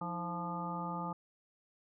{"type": "harmonic tone with a mistuned harmonic", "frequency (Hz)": 173.7, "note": "F3", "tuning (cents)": -9, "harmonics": [1, 2, 3, 4, 5, 6, 7], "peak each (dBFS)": [-40, -48, -48, -49, -41, -52, -42], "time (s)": [0.01, 1.13], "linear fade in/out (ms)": 5, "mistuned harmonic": 2, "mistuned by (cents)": -130, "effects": []}